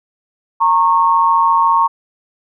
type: tone pair together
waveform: sine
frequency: 920.8 / 1095 Hz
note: A#5 / C#6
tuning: -22 / -22 cents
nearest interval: minor third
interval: 300 cents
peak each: -12 dBFS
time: 0.6-1.88 s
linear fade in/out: 20 ms
effects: none